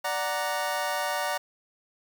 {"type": "chord", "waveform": "25% pulse", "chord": "D augmented", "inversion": "none", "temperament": "equal", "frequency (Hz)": [587.3, 740, 932.3], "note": ["D5", "F#5", "A#5"], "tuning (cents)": [0, 0, 0], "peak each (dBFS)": -28, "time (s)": [0.04, 1.38], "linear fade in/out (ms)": 10, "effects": ["8-bit"]}